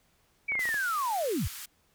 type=linear sweep; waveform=sine; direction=down; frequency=2327 to 41.2 Hz; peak=-27 dBFS; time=0.48-1.48 s; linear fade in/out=10 ms
type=clicks; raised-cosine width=0.5 ms; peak=-25 dBFS; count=6; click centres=0.52 / 0.554 / 0.592 / 0.655 / 0.69 / 0.743 s
type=band-pass noise; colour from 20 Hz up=white; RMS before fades=-42 dBFS; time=0.59-1.66 s; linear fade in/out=10 ms; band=1100 to 16000 Hz; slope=24 dB/octave
effects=pink hiss -68 dBFS RMS until 1.94 s